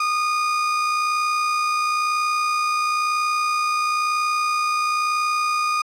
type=tone with amplitude modulation; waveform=35% pulse; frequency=1227 Hz; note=D#6; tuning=25 cents flat; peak=-16 dBFS; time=0-5.82 s; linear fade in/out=5 ms; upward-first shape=sine; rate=61 Hz; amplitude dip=30%; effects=low-pass 7000 Hz 12 dB/octave